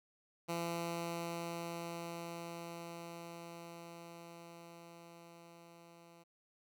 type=tone with level ramp; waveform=10% pulse; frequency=169.4 Hz; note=E3; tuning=48 cents sharp; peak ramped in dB=-28 to -50 dBFS; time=0.48-6.24 s; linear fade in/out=20 ms; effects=none